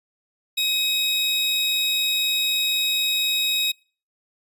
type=tone pair together; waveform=40% pulse; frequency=2538 / 3785 Hz; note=D#7 / A#7; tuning=+34 / +26 cents; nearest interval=perfect fifth; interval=692 cents; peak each=-25 / -20 dBFS; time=0.57-3.72 s; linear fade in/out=10 ms; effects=noise-tail reverb RT60 0.4 s tail -26 dB re dry + resampled to 32000 Hz